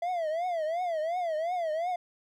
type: tone with vibrato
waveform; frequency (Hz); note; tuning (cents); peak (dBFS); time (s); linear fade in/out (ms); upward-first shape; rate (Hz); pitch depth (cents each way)
triangle; 670; E5; +28; -26; 0.02-1.96; 5; triangle; 2.8; 180
effects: none